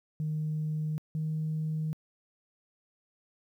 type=tone pair in turn; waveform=sine; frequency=154.3 / 156.27 Hz; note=D#3 / D#3; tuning=-14 / +8 cents; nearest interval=unison; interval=22 cents; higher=second; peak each=-28 / -28 dBFS; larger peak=neither; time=0.2-0.98 / 1.15-1.93 s; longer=neither; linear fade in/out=0 ms; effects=tanh soft clip ceiling -25 dBFS + 11-bit